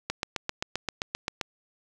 click train, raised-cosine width 0.2 ms, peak -11 dBFS, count 11, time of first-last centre 0.1-1.412 s, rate 7.62 Hz, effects none

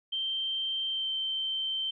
sine tone with pitch glide, 3136 to 3113 Hz, G7 to G7, 0 to -13 cents, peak -29 dBFS, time 0.12-1.91 s, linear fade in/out 10 ms, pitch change -13 cents, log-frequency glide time 0.89-1.09 s, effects none

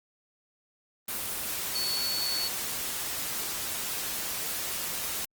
sine tone in noise, 4435 Hz, C#8, in tune, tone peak -29 dBFS, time 1.75-2.48 s, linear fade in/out 5 ms, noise white, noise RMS -33 dBFS, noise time 1.08-5.25 s, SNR +1 dB, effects Opus 24 kbps

